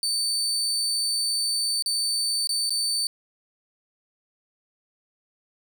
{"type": "tone with dropouts", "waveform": "30% pulse", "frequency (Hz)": 4557, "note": "C#8", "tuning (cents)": 47, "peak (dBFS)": -20, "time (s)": [0.03, 3.07], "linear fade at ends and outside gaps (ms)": 1, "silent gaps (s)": [[1.824, 1.86], [2.472, 2.492], [2.695, 2.705]], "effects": []}